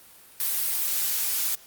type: noise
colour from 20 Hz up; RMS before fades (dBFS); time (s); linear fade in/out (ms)
blue; -26; 0.4-1.55; 2
effects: white hiss -51 dBFS RMS until 1.66 s + Opus 32 kbps